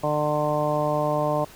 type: harmonic tone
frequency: 150 Hz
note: D3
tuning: 37 cents sharp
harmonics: 1 / 2 / 3 / 4 / 5 / 6 / 7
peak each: -29 / -31 / -32 / -24 / -30 / -31 / -30 dBFS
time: 0.03-1.45 s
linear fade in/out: 10 ms
effects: pink hiss -47 dBFS RMS until 1.55 s